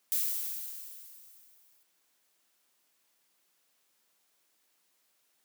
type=noise with exponential decay; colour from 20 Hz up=violet; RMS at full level=-28 dBFS; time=0.12-1.83 s; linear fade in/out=0 ms; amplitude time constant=370 ms; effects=white hiss -73 dBFS RMS until 5.44 s + high-pass 200 Hz 12 dB/octave